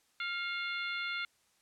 harmonic tone with a mistuned harmonic, 697 Hz, F5, 4 cents flat, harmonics 2 / 3 / 4 / 5 / 6, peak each -38 / -38 / -44 / -43 / -48 dBFS, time 0.2-1.25 s, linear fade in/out 2 ms, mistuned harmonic 3, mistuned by +49 cents, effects white hiss -71 dBFS RMS until 1.61 s + low-pass 10000 Hz 12 dB/octave

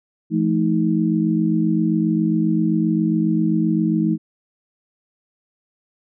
sine tone cluster, 169.9 / 217.4 / 316.3 Hz, F3 / A3 / D#4, -47 / -21 / +29 cents, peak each -20 dBFS, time 0.3-4.18 s, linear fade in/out 50 ms, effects none

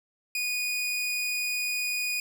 sawtooth tone, 2467 Hz, D#7, 15 cents flat, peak -24 dBFS, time 0.35-2.2 s, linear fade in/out 2 ms, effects none

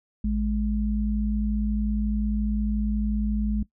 sine tone pair together, 55.6 / 209.9 Hz, A1 / G#3, +19 / +19 cents, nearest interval octave + major seventh, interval 2300 cents, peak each -25 dBFS, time 0.24-3.63 s, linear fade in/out 5 ms, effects noise-tail reverb RT60 0.1 s tail -18 dB re dry

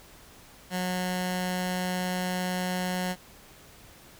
15% pulse tone with notch filter, 182.2 Hz, F#3, 26 cents flat, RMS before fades -30 dBFS, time 0.7-3.16 s, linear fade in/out 50 ms, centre 410 Hz, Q 1.2, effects pink hiss -52 dBFS RMS until 4.19 s

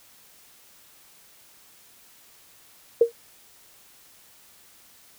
sine tone with exponential decay, 466.2 Hz, A#4, in tune, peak -9 dBFS, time 3.01-3.12 s, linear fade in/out 5 ms, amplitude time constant 22 ms, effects white hiss -54 dBFS RMS until 5.18 s

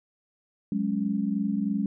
sine chord, F# suspended second, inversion none, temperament just, 185 / 208.1 / 277.5 Hz, F#3 / G#3 / C#4, 0 / +4 / +2 cents, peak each -31 / -26 / -31 dBFS, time 0.72-1.86 s, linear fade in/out 2 ms, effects none

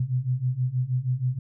sine beating tone pair, 123.47 / 129.77 Hz, B2 / C3, 0 / -14 cents, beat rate 6.3 Hz, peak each -27 / -25 dBFS, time 0-1.39 s, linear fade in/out 5 ms, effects none

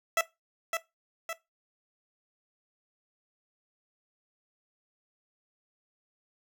15% pulse tone with echo, 659.3 Hz, E5, in tune, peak -17 dBFS, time 0.17-0.21 s, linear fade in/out 2 ms, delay 560 ms, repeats 2, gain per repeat -5 dB, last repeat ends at 1.33 s, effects noise-tail reverb RT60 0.2 s tail -18 dB re dry

